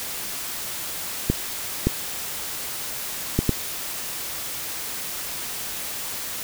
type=clicks; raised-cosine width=3 ms; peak=-5 dBFS; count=4; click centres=1.3 / 1.87 / 3.39 / 3.493 s; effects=white hiss -31 dBFS RMS until 6.43 s